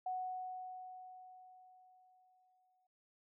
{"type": "tone with exponential decay", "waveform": "sine", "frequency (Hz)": 740, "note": "F#5", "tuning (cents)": 0, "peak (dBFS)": -36, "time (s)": [0.06, 2.87], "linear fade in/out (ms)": 5, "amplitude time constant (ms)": 610, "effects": []}